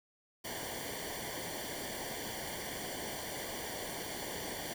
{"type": "noise with comb filter", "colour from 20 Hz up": "pink", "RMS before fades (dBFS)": -41, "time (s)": [0.44, 4.74], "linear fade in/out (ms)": 10, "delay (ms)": 0.77, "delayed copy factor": -0.8, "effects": []}